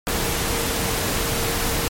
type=tone in noise; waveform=sine; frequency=461.7 Hz; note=A#4; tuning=17 cents flat; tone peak=-32 dBFS; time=0.07-1.88 s; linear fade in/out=0 ms; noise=pink; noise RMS=-23 dBFS; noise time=0.07-1.88 s; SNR=-12 dB; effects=MP3 64 kbps